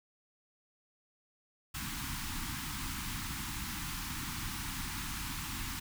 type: band-stop noise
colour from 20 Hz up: pink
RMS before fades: -39 dBFS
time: 1.74-5.8 s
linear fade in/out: 10 ms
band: 310 to 880 Hz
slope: 48 dB/octave
effects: none